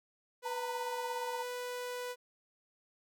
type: tone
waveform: sawtooth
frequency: 493.9 Hz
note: B4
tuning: in tune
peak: -34 dBFS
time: 0.42-2.16 s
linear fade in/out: 50 ms
type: tone with tremolo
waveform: sine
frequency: 919 Hz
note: A#5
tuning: 25 cents flat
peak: -35 dBFS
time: 0.45-1.43 s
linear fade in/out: 5 ms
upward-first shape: sine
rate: 17 Hz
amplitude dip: 70%
effects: none